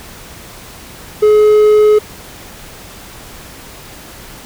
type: tone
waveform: triangle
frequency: 424 Hz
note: G#4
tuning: 36 cents sharp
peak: -3 dBFS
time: 1.22-1.99 s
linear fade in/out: 10 ms
effects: pink hiss -34 dBFS RMS until 4.45 s